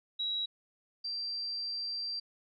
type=tone pair in turn; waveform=sine; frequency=3873 / 4707 Hz; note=B7 / D8; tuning=-35 / +3 cents; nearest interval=minor third; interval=338 cents; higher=second; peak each=-31 / -34 dBFS; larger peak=first; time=0.19-0.46 / 1.04-2.2 s; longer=second; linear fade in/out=10 ms; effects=none